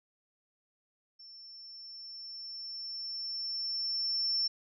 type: tone with level ramp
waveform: sine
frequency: 5390 Hz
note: E8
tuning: 38 cents sharp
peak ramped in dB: -49 to -27 dBFS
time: 1.19-4.48 s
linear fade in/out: 10 ms
effects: none